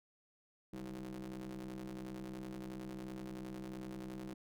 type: ring-modulated tone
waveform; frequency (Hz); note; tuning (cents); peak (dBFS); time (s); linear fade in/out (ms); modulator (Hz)
35% pulse; 62.9; B1; +32; -39; 0.73-4.34; 5; 257
effects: none